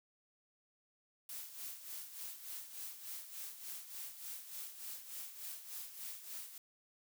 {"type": "noise with tremolo", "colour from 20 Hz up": "blue", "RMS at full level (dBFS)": -45, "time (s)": [1.29, 6.58], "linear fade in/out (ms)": 2, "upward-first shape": "sine", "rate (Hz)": 3.4, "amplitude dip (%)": 65, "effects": []}